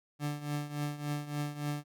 30% pulse tone with tremolo, 146.83 Hz, D3, in tune, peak -28 dBFS, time 0.19-1.84 s, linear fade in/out 50 ms, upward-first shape triangle, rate 3.5 Hz, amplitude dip 80%, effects none

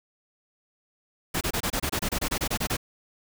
pink noise bursts, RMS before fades -27 dBFS, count 15, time 1.34-2.769 s, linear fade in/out 10 ms, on 71 ms, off 26 ms, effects none

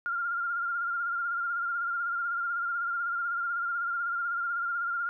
sine tone with vibrato, 1396.9 Hz, F6, in tune, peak -28 dBFS, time 0.06-5.09 s, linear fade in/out 0 ms, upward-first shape sine, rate 16 Hz, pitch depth 40 cents each way, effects none

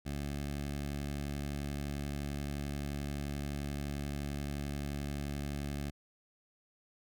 15% pulse tone with notch filter, 71.5 Hz, D2, 46 cents flat, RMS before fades -38 dBFS, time 0.05-5.91 s, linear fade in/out 20 ms, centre 1000 Hz, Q 1.5, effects none

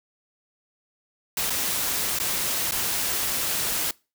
white noise with dropouts, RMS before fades -26 dBFS, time 1.37-3.91 s, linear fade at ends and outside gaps 2 ms, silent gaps 1.498-1.503 / 2.188-2.199 / 2.711-2.72 s, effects noise-tail reverb RT60 0.3 s tail -24 dB re dry

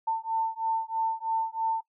sine beating tone pair, 895 / 898.1 Hz, A5 / A5, +29 / +35 cents, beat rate 3.1 Hz, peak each -29 dBFS, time 0.07-1.81 s, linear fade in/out 10 ms, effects noise-tail reverb RT60 0.1 s tail -20 dB re dry

